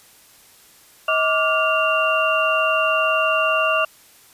sine tone cluster, 635 / 1167 / 1416 / 2771 Hz, D#5 / D6 / F6 / F7, +35 / -11 / +23 / -14 cents, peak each -21 / -21 / -24 / -21 dBFS, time 1.08-3.85 s, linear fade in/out 5 ms, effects white hiss -50 dBFS RMS until 4.33 s + resampled to 32000 Hz

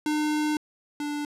square tone pair in turn, 302.6 / 293.8 Hz, D#4 / D4, -48 / +1 cents, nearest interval minor second, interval 51 cents, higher first, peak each -24 / -29 dBFS, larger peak first, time 0.06-0.57 / 1-1.25 s, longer first, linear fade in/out 2 ms, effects low-pass 11000 Hz 12 dB/octave

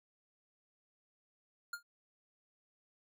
square tone with exponential decay, 1410 Hz, F6, 16 cents sharp, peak -36 dBFS, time 1.73-1.83 s, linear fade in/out 5 ms, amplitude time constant 21 ms, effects none

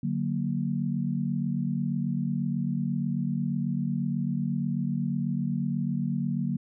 sine chord, D augmented, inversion none, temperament equal, 146.83 / 185 / 233.1 Hz, D3 / F#3 / A#3, 0 / 0 / 0 cents, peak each -30 dBFS, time 0.03-6.57 s, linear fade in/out 5 ms, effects none

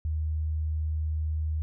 sine tone, 77.78 Hz, D#2, in tune, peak -26 dBFS, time 0.05-1.62 s, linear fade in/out 0 ms, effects none

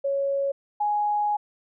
sine tone pair in turn, 554.4 / 832.6 Hz, C#5 / G#5, 0 / +4 cents, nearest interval perfect fifth, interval 704 cents, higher second, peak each -22 / -21 dBFS, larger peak second, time 0.04-0.52 / 0.8-1.37 s, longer second, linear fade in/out 10 ms, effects none

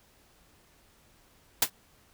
white noise with exponential decay, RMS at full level -17 dBFS, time 1.62-1.7 s, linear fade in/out 5 ms, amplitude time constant 17 ms, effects pink hiss -62 dBFS RMS until 2.13 s

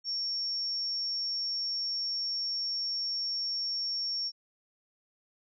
sine tone, 5490 Hz, F8, 31 cents flat, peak -30 dBFS, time 0.04-4.32 s, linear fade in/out 50 ms, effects none

